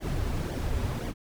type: noise with flanger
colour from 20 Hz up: brown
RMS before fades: -30 dBFS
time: 0-1.14 s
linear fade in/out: 50 ms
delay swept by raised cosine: 0.74 to 6.54 ms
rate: 1.9 Hz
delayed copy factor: -0.65
effects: none